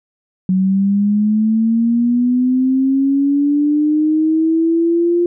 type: linear sweep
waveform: sine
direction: up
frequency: 185 to 349.5 Hz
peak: -11 dBFS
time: 0.49-5.26 s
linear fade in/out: 2 ms
effects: none